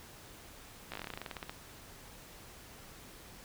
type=slowing click train; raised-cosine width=0.3 ms; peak=-24 dBFS; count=17; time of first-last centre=0.92-1.495 s; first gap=16 ms; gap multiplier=1.1; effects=pink hiss -53 dBFS RMS until 3.44 s